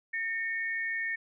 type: tone pair together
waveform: sine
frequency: 1819.7 / 2217 Hz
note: A#6 / C#7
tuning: -42 / 0 cents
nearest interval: minor third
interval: 342 cents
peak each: -31 / -36 dBFS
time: 0.13-1.16 s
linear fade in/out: 10 ms
effects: none